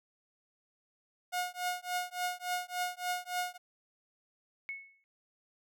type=tone with tremolo; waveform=sawtooth; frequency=720 Hz; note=F#5; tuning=47 cents flat; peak=-26 dBFS; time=1.32-3.58 s; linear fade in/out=20 ms; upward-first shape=triangle; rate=3.5 Hz; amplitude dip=100%
type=tone with exponential decay; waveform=sine; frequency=2200 Hz; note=C#7; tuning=14 cents flat; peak=-34 dBFS; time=4.69-5.04 s; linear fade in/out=0 ms; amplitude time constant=75 ms
effects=none